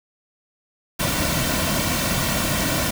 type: noise with comb filter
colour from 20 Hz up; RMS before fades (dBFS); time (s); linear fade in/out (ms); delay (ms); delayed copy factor
pink; -22; 0.99-2.91; 10; 2.4; -0.6
effects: none